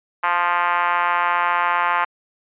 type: tone with high-pass filter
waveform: 5% pulse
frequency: 174.8 Hz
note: F3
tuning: 2 cents sharp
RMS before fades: -19 dBFS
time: 0.23-2.05 s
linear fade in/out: 10 ms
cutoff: 950 Hz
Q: 2.7
effects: resampled to 8000 Hz